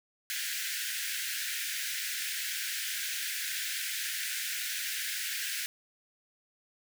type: high-pass noise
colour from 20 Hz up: pink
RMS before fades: -35 dBFS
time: 0.3-5.66 s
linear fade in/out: 0 ms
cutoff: 1500 Hz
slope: 96 dB/octave
effects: none